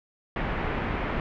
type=low-pass noise; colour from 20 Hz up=pink; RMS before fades=-29 dBFS; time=0.36-1.2 s; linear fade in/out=2 ms; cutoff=2400 Hz; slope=24 dB/octave; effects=none